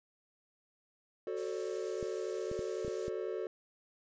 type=chord; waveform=triangle; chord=D dominant seventh; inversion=first; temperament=equal with one note detuned; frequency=370 / 440 / 533.3 / 587.3 Hz; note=F#4 / A4 / C5 / D5; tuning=0 / 0 / +33 / 0 cents; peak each=-37 / -37 / -42 / -43 dBFS; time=1.27-3.47 s; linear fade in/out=2 ms
type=noise; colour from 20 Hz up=blue; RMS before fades=-48 dBFS; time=1.36-3.1 s; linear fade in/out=20 ms
type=clicks; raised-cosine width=3 ms; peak=-29 dBFS; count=6; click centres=2.028 / 2.515 / 2.592 / 2.848 / 2.88 / 3.081 s
effects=resampled to 16000 Hz